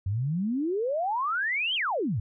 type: exponential two-way sweep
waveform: sine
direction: up then down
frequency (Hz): 91.1 to 3275 to 91.1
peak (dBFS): -25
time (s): 0.06-2.2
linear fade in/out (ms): 5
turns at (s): 1.75
effects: none